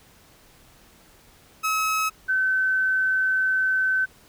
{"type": "tone pair in turn", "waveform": ["30% pulse", "sine"], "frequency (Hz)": [1285, 1528.1], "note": ["E6", "G6"], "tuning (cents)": [-45, -45], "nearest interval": "minor third", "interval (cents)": 300, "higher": "second", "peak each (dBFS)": -19, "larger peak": "neither", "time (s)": [[1.63, 2.1], [2.28, 4.06]], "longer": "second", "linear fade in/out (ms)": 20, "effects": ["pink hiss -54 dBFS RMS until 4.28 s"]}